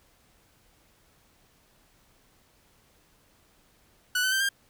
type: tone with pitch steps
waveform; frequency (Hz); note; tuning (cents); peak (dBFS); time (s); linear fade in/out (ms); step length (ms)
sawtooth; 1481 / 1520 / 1560 / 1601.1; F#6 / F#6 / G6 / G6; +1 / +46 / -9 / +36; -20; 4.15-4.49; 5; 85
effects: pink hiss -63 dBFS RMS until 4.69 s